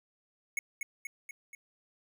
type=tone with echo; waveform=square; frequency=2200 Hz; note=C#7; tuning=14 cents flat; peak=-30 dBFS; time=0.57-0.59 s; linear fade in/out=2 ms; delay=240 ms; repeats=4; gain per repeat=-4 dB; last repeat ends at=1.55 s; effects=none